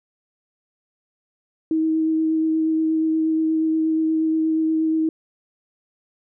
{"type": "tone with vibrato", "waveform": "sine", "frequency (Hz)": 318.2, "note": "D#4", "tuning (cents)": 39, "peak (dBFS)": -17, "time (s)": [1.71, 5.09], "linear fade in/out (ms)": 2, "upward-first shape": "sine", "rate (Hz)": 8.4, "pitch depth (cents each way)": 11, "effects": []}